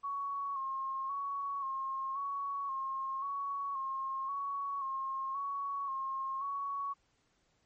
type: tone with vibrato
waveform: sine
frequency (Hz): 1095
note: C#6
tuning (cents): -22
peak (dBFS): -34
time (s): 0.03-6.94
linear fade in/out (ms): 20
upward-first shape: square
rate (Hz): 0.94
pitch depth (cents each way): 36
effects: pink hiss -74 dBFS RMS until 7.65 s + MP3 32 kbps